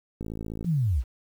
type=click train; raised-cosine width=3 ms; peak=-22 dBFS; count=25; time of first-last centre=0.21-0.646 s; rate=55 Hz
type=linear sweep; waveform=sine; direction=down; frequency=185 to 49.43 Hz; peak=-21 dBFS; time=0.64-1.04 s; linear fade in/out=50 ms
effects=9-bit